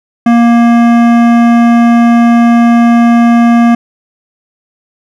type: tone with hard clipping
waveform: sine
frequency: 235 Hz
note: A#3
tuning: 14 cents sharp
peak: -5 dBFS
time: 0.26-3.75 s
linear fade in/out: 5 ms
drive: 15 dB
effects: none